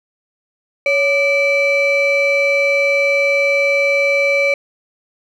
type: ring-modulated tone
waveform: triangle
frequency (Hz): 880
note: A5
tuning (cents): 0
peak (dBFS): -7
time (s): 0.86-4.54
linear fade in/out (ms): 2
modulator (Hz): 1440
effects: none